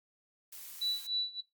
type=noise; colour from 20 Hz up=blue; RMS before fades=-47 dBFS; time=0.52-1.07 s; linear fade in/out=5 ms
type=tone with tremolo; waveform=sine; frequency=3951 Hz; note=B7; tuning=in tune; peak=-28 dBFS; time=0.81-1.41 s; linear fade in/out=10 ms; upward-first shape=sine; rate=3.4 Hz; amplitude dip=90%
effects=noise-tail reverb RT60 0.2 s tail -17 dB re dry + Opus 48 kbps